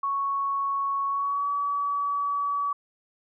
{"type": "tone with pitch glide", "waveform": "sine", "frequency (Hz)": [1108.7, 1141.2], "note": ["C#6", "C#6"], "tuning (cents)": [0, 50], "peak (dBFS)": -24, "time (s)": [0.03, 2.73], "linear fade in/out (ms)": 5, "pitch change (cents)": 50, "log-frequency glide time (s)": [1.08, 1.49], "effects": []}